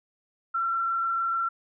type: tone with frequency modulation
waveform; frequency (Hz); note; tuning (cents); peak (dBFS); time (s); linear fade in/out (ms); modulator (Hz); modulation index
sine; 1355; E6; +47; -24; 0.54-1.49; 10; 26.8; 0.76
effects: none